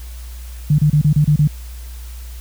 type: tone bursts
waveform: sine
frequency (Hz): 149.5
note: D3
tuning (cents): +31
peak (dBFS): -9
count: 7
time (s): 0.7-1.475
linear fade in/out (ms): 5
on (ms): 85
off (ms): 30
effects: added 60 Hz sine -29 dBFS peak until 2.4 s + white hiss -43 dBFS RMS until 2.4 s